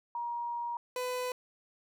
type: tone pair in turn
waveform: sine / 30% pulse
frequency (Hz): 948 / 500.8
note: A#5 / B4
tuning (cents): +29 / +24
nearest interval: major seventh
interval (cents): 1105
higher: first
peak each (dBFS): -33 / -30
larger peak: second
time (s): 0.15-0.77 / 0.96-1.32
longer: first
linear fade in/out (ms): 2
effects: none